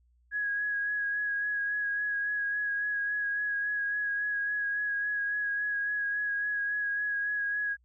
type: tone with vibrato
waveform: sine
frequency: 1661.2 Hz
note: G#6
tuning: in tune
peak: -28 dBFS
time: 0.31-7.77 s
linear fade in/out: 50 ms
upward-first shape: sine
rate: 3.6 Hz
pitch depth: 20 cents each way
effects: added 60 Hz sine -63 dBFS peak until 7.84 s